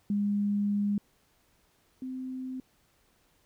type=tone pair in turn; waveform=sine; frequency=204 / 258.4 Hz; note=G#3 / C4; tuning=-31 / -21 cents; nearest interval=major third; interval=410 cents; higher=second; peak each=-25 / -34 dBFS; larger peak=first; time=0.1-0.98 / 2.02-2.6 s; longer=first; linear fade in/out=2 ms; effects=pink hiss -68 dBFS RMS until 3.45 s